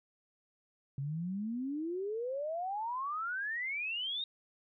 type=exponential sweep; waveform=sine; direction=up; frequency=133.5 to 3760 Hz; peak=-34 dBFS; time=0.98-4.24 s; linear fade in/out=2 ms; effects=none